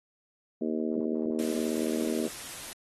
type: harmonic tone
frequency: 78.5 Hz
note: D#2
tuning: 16 cents sharp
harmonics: 3 / 4 / 5 / 6 / 7 / 8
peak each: -31 / -33 / -34 / -38 / -43 / -41 dBFS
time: 0.61-2.28 s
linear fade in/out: 5 ms
type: noise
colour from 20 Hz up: white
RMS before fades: -41 dBFS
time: 1.39-2.73 s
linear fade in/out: 0 ms
effects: AAC 32 kbps